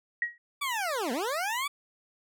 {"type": "tone with exponential decay", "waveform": "sine", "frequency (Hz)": 1900, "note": "A#6", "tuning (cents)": 33, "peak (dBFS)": -22, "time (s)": [0.22, 0.38], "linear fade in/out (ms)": 2, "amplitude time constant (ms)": 34}
{"type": "linear two-way sweep", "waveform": "20% pulse", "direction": "down then up", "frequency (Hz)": [1174.7, 217.7, 1174.7], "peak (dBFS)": -24, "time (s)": [0.61, 1.68], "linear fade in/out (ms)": 10, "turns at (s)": 1.12}
{"effects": []}